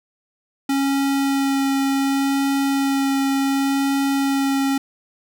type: tone with vibrato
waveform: square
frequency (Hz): 274.3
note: C#4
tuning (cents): -18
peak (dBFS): -18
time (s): 0.69-4.78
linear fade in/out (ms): 5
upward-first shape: sine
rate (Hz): 0.68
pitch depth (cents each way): 9
effects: none